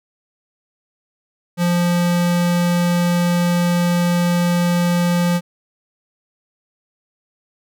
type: tone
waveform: square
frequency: 174.61 Hz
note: F3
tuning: in tune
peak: -15 dBFS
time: 1.57-5.41 s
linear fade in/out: 50 ms
effects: none